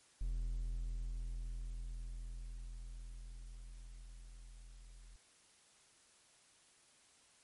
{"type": "tone with level ramp", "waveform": "triangle", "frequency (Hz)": 41.91, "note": "E1", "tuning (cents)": 29, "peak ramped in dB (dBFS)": [-33, -52], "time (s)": [0.21, 5.16], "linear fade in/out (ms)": 0, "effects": ["white hiss -67 dBFS RMS until 7.43 s", "MP3 48 kbps"]}